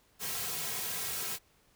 white noise with comb filter, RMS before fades -36 dBFS, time 0.19-1.39 s, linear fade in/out 50 ms, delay 3.4 ms, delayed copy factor -0.75, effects pink hiss -67 dBFS RMS until 1.75 s

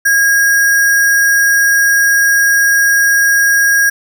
sine tone with sample-and-hold, 1636 Hz, G#6, 26 cents flat, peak -7 dBFS, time 0.05-3.9 s, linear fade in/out 10 ms, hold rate 7350 Hz, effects none

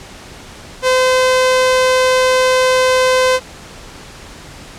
sawtooth tone, 513 Hz, C5, 34 cents flat, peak -6 dBFS, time 0.82-3.4 s, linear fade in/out 50 ms, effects pink hiss -35 dBFS RMS until 4.78 s + low-pass 8000 Hz 12 dB/octave

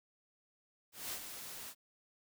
white noise with ADSR envelope, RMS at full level -40 dBFS, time 0.92-1.75 s, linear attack 200 ms, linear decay 70 ms, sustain -7 dB, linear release 64 ms, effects none

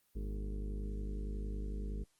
harmonic tone with a mistuned harmonic, 50.9 Hz, G#1, 34 cents flat, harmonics 1 / 2 / 3 / 4 / 5 / 6 / 7 / 8 / 9, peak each -37 / -51 / -53 / -48 / -56 / -53 / -59 / -53 / -57 dBFS, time 0.15-2.04 s, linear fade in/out 10 ms, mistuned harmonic 5, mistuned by -120 cents, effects white hiss -74 dBFS RMS until 2.19 s + Opus 24 kbps

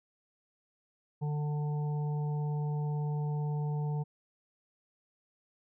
harmonic tone, 148.5 Hz, D3, 20 cents sharp, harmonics 1 / 3 / 5 / 6, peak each -30 / -44 / -48 / -47 dBFS, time 1.21-4.04 s, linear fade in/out 20 ms, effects none

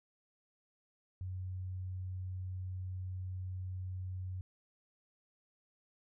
sine tone, 92.5 Hz, F#2, in tune, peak -38 dBFS, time 1.21-4.41 s, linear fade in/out 0 ms, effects none

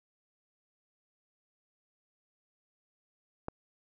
click, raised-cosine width 1 ms, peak -21 dBFS, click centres 3.484 s, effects none

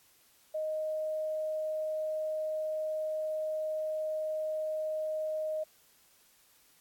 sine tone, 622.3 Hz, D#5, in tune, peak -31 dBFS, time 0.54-5.64 s, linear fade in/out 10 ms, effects white hiss -64 dBFS RMS until 6.8 s + AAC 64 kbps

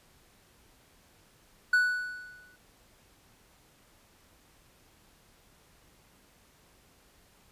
triangle tone with exponential decay, 1480 Hz, F#6, in tune, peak -17 dBFS, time 1.73-2.56 s, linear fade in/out 5 ms, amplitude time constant 180 ms, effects pink hiss -62 dBFS RMS until 7.51 s + resampled to 32000 Hz

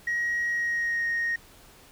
sine tone with pitch glide, 1895 to 1863.5 Hz, A#6 to A#6, +28 to -1 cents, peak -23 dBFS, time 0.07-1.36 s, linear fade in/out 5 ms, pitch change -29 cents, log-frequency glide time 0.49-1.06 s, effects tanh soft clip ceiling -22 dBFS + pink hiss -53 dBFS RMS until 1.91 s

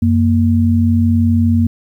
sine tone pair together, 92.08 / 233.1 Hz, F#2 / A#3, -8 / 0 cents, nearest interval octave + major third, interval 1608 cents, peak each -12 dBFS, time 0.02-1.67 s, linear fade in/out 5 ms, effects 8-bit

